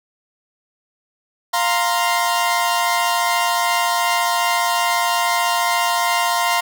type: chord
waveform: sawtooth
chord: F suspended fourth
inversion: none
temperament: equal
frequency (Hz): 698.5 / 932.3 / 1046.5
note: F5 / Bb5 / C6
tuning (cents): 0 / 0 / 0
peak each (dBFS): -17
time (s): 1.53-6.61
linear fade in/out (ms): 10
effects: none